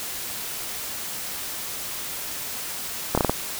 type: slowing click train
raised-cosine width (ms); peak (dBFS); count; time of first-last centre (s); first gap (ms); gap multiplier
1; -5; 5; 3.15-3.296; 26; 1.23
effects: white hiss -32 dBFS RMS until 3.59 s